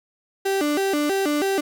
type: tone with vibrato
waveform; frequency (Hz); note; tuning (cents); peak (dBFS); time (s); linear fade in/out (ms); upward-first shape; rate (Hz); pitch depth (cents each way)
35% pulse; 339.2; E4; +50; -18; 0.45-1.61; 10; square; 3.1; 240
effects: none